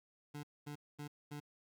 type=tone bursts; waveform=25% pulse; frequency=146.83 Hz; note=D3; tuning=in tune; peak=-40 dBFS; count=4; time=0.34-1.402 s; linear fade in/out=10 ms; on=93 ms; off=230 ms; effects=13-bit